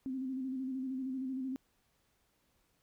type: tone with vibrato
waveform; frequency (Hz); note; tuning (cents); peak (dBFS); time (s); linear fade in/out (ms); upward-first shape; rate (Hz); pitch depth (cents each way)
sine; 261.6; C4; 0; -35; 0.06-1.56; 0; square; 13; 37
effects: pink hiss -75 dBFS RMS until 2.82 s